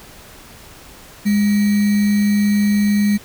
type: tone with sample-and-hold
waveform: sine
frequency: 205.6 Hz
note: G#3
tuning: 17 cents flat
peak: -12 dBFS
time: 1.25-3.18 s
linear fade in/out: 20 ms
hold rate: 2100 Hz
effects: pink hiss -41 dBFS RMS until 3.24 s